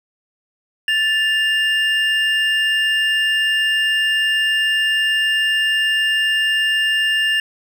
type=tone pair together; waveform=triangle; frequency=1758.7 / 2808 Hz; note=A6 / F7; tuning=-1 / +9 cents; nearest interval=minor sixth; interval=810 cents; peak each=-16 dBFS; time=0.88-7.4 s; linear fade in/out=2 ms; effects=none